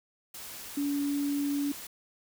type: tone in noise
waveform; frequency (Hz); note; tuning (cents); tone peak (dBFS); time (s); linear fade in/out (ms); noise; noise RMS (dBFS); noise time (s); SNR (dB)
sine; 285.2; C#4; +49; -27; 0.77-1.72; 5; white; -43; 0.34-1.87; +13
effects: none